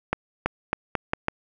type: accelerating click train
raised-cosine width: 0.5 ms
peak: -7 dBFS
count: 6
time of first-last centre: 0.13-1.284 s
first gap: 330 ms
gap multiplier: 0.82
effects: none